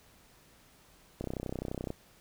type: click train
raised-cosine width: 2 ms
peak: -22 dBFS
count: 23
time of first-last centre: 1.21-1.904 s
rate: 31.7 Hz
effects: pink hiss -61 dBFS RMS until 2.2 s